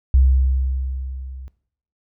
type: tone with level ramp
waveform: sine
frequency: 65.41 Hz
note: C2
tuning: in tune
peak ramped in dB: -9 to -33 dBFS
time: 0.14-1.48 s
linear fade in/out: 0 ms
effects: noise-tail reverb RT60 0.6 s tail -19 dB re dry